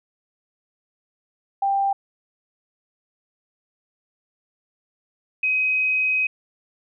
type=tone pair in turn; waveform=sine; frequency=790 / 2525 Hz; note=G5 / D#7; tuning=+13 / +25 cents; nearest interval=octave + minor sixth; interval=2012 cents; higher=second; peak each=-18 dBFS; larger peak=neither; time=1.62-1.93 / 5.43-6.27 s; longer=second; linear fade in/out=5 ms; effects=none